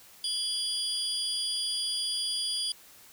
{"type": "tone cluster", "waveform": "sine", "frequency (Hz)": [3076, 3355, 4835, 9570], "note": ["G7", "G#7", "D8", "D9"], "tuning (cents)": [-33, 17, 50, 32], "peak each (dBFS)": [-39, -35, -31, -36], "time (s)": [0.24, 2.72], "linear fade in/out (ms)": 2, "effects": ["white hiss -54 dBFS RMS until 3.12 s"]}